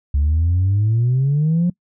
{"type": "exponential sweep", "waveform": "sine", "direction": "up", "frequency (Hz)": [69.3, 180], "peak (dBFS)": -12, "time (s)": [0.14, 1.7], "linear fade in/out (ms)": 5, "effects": ["noise-tail reverb RT60 0.1 s tail -24 dB re dry", "tanh soft clip ceiling -11 dBFS"]}